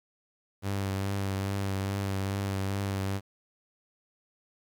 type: tone with vibrato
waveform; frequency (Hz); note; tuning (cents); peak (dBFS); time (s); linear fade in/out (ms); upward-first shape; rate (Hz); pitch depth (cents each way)
sawtooth; 98; G2; 0; -25; 0.62-3.21; 50; triangle; 2.4; 29
effects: 10-bit